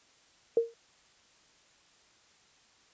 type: tone with exponential decay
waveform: sine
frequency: 462.4 Hz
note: A#4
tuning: 14 cents flat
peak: -18 dBFS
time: 0.57-0.74 s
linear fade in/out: 2 ms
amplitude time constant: 36 ms
effects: white hiss -63 dBFS RMS until 2.93 s + resampled to 16000 Hz